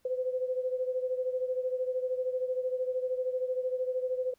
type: beating tone pair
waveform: sine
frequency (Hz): 507 / 520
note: B4 / C5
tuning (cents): +45 / -11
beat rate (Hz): 13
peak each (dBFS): -30 / -35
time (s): 0.05-4.34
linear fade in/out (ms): 5
effects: pink hiss -71 dBFS RMS until 4.38 s